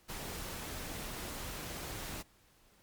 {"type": "noise", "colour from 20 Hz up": "pink", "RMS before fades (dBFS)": -42, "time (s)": [0.08, 2.23], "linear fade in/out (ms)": 20, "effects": ["pink hiss -66 dBFS RMS until 2.82 s", "MP3 96 kbps"]}